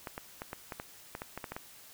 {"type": "clicks", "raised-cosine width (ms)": 0.5, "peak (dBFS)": -23, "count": 12, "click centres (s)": [0.072, 0.179, 0.419, 0.531, 0.722, 0.799, 1.151, 1.219, 1.376, 1.442, 1.52, 1.565], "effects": ["white hiss -54 dBFS RMS until 1.93 s"]}